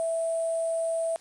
sine tone with sample-and-hold, 659.3 Hz, E5, in tune, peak -25 dBFS, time 0-1.16 s, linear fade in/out 0 ms, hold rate 8820 Hz, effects white hiss -55 dBFS RMS until 1.2 s + resampled to 24000 Hz

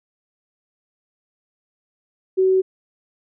sine tone, 377.1 Hz, F#4, 33 cents sharp, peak -13 dBFS, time 2.37-2.62 s, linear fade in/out 20 ms, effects none

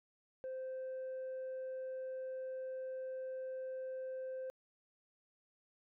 sine tone, 520 Hz, C5, 11 cents flat, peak -38 dBFS, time 0.44-4.5 s, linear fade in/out 0 ms, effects tanh soft clip ceiling -39 dBFS

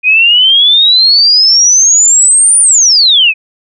sine exponential two-way sweep, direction up then down, 2464 to 9500 to 2464 Hz, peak -3 dBFS, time 0.03-3.34 s, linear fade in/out 50 ms, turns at 2.6 s, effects none

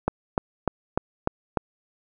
click train, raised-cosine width 1 ms, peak -7 dBFS, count 6, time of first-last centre 0.08-1.573 s, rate 3.35 Hz, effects none

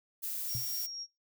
violet noise, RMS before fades -37 dBFS, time 0.22-0.87 s, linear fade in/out 20 ms
sine tone with tremolo, 5588 Hz, F8, in tune, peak -37 dBFS, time 0.47-1.07 s, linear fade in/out 50 ms, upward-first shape sine, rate 3.9 Hz, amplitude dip 25%
sine tone with exponential decay, 120.6 Hz, B2, 41 cents flat, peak -32 dBFS, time 0.55-0.69 s, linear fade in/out 0 ms, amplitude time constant 29 ms
effects noise-tail reverb RT60 0.2 s tail -22 dB re dry

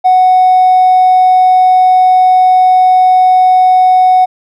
sine tone with hard clipping, 740 Hz, F#5, in tune, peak -4 dBFS, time 0.04-4.26 s, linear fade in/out 20 ms, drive 1 dB, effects none

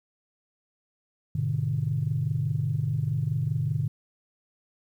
sine chord, G# diminished, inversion none, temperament just, 103.83 / 124.59 / 149.51 Hz, G#2 / B2 / D3, 0 / +16 / +31 cents, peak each -30 / -28 / -27 dBFS, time 1.35-3.88 s, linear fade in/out 5 ms, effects tanh soft clip ceiling -15 dBFS + 10-bit

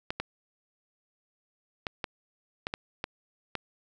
clicks, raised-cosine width 0.3 ms, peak -15 dBFS, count 8, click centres 0.105 / 0.2 / 1.868 / 2.042 / 2.669 / 2.739 / 3.041 / 3.553 s, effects none

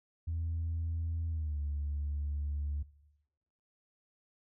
sine tone with pitch glide, 82.41 to 72.58 Hz, E2 to D2, 0 to -20 cents, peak -31 dBFS, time 0.27-2.83 s, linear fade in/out 10 ms, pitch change -220 cents, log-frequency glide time 1.28-1.6 s, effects noise-tail reverb RT60 1.0 s tail -21 dB re dry + tanh soft clip ceiling -29 dBFS

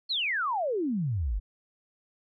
sine exponential sweep, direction down, 4435 to 43.28 Hz, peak -26 dBFS, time 0.09-1.4 s, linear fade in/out 20 ms, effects none

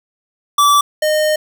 square tone pair in turn, 1158 / 613.4 Hz, D6 / D#5, -25 / -25 cents, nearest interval major seventh, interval 1100 cents, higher first, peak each -9 / -13 dBFS, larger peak first, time 0.58-0.81 / 1.02-1.36 s, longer second, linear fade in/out 5 ms, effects none

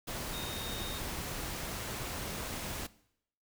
sine tone in noise, 3706 Hz, A#7, 11 cents flat, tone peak -42 dBFS, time 0.33-0.99 s, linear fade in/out 10 ms, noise pink, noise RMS -39 dBFS, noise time 0.07-2.87 s, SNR -6 dB, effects noise-tail reverb RT60 0.7 s tail -19 dB re dry

